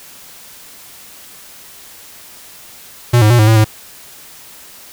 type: tone with pitch steps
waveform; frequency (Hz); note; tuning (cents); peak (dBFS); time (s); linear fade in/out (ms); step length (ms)
square; 120.7 / 106.6 / 120.5 / 107.4 / 111.4 / 108.3; B2 / G#2 / B2 / A2 / A2 / A2; -39 / +46 / -42 / -41 / +22 / -27; -7; 3.13-3.646; 10; 86
effects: white hiss -38 dBFS RMS until 4.92 s